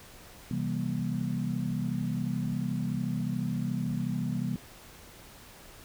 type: chord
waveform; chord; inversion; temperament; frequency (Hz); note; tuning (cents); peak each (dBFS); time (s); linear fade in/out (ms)
sine; C dominant seventh; none; equal with one note detuned; 130.81 / 164.81 / 196 / 238.7; C3 / E3 / G3 / Bb3; 0 / 0 / 0 / +41; -34; 0.51-4.56; 2
effects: pink hiss -51 dBFS RMS until 5.84 s